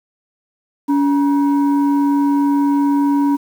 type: tone pair together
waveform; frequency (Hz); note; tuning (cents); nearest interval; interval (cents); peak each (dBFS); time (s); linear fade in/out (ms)
sine; 283.6 / 954; C#4 / A#5; +40 / +40; octave + major sixth; 2100; -11 / -20; 0.88-3.37; 20
effects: tanh soft clip ceiling -8 dBFS + 7-bit